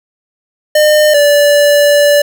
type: tone pair in turn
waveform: square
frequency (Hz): 606 / 581.3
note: D#5 / D5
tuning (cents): -46 / -18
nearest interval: minor second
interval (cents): 72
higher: first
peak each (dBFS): -6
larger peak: neither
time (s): 0.75-1.14 / 1.14-2.22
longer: second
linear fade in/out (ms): 5
effects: none